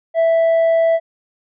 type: tone with tanh clipping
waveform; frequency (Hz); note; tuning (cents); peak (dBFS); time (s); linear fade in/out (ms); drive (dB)
sine; 659.3; E5; 0; -12; 0.14-1; 50; 3
effects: none